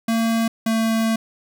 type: tone pair in turn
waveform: square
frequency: 227.2 / 224.3 Hz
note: A#3 / A3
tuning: -44 / +34 cents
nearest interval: unison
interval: 22 cents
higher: first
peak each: -18 dBFS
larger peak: neither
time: 0.08-0.48 / 0.66-1.16 s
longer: second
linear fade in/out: 5 ms
effects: none